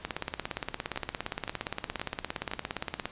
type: two click trains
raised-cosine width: 0.3 ms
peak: -18 / -15 dBFS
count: 4 / 53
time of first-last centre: 0.96-2.514 / 0.05-3.056 s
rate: 1.93 / 17.3 Hz
effects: pink hiss -50 dBFS RMS until 3.11 s + resampled to 8000 Hz